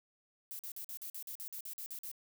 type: noise bursts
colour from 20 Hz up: violet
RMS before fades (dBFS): -44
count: 13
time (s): 0.51-2.115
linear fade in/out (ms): 0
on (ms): 81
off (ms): 46
effects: none